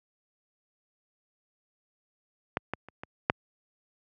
clicks, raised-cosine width 0.5 ms, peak -11 / -15 / -30 / -23 / -6 dBFS, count 5, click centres 2.571 / 2.736 / 2.886 / 3.035 / 3.299 s, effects high-pass 80 Hz 12 dB/octave

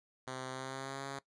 5% pulse tone with pitch glide, 130 to 137.41 Hz, C3 to C#3, -11 to -15 cents, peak -29 dBFS, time 0.27-1.19 s, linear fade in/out 5 ms, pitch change +96 cents, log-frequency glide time 0.5-1.05 s, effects noise-tail reverb RT60 0.1 s tail -19 dB re dry + resampled to 22050 Hz

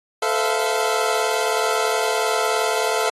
25% pulse chord, F major seventh, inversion first, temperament equal with one note detuned, 440 / 510.4 / 659.3 / 698.5 Hz, A4 / C5 / E5 / F5, 0 / -43 / 0 / 0 cents, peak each -19 / -23 / -22 / -21 dBFS, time 0.22-3.1 s, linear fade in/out 5 ms, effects AAC 32 kbps

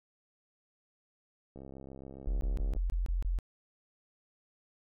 click train, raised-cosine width 2 ms, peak -34 dBFS, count 82, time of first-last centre 1.56-2.765 s, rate 67.2 Hz
sine tone bursts, 43.65 Hz, F1, in tune, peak -28 dBFS, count 7, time 2.27-3.388 s, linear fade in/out 0 ms, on 140 ms, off 23 ms
effects none

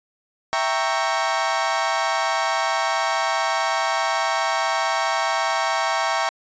30% pulse chord, E diminished seventh, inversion none, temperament equal with one note detuned, 659.3 / 784 / 927 / 1108.7 Hz, E5 / G5 / Bb5 / Db6, 0 / 0 / -10 / 0 cents, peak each -23 dBFS, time 0.53-6.29 s, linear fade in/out 0 ms, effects resampled to 16000 Hz

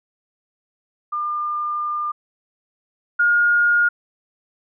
sine tone pair in turn, 1202 / 1425.6 Hz, D6 / F6, +40 / +35 cents, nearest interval minor third, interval 295 cents, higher second, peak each -21 / -13 dBFS, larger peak second, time 1.12-2.12 / 3.19-3.89 s, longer first, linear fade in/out 10 ms, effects none

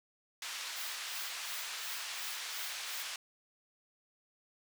white band-pass noise, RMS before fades -42 dBFS, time 0.42-3.16 s, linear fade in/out 2 ms, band 1100 to 5400 Hz, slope 12 dB/octave
violet noise with tremolo, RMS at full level -43 dBFS, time 0.75-3.04 s, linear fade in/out 20 ms, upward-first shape sine, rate 2.8 Hz, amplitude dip 100%
effects none

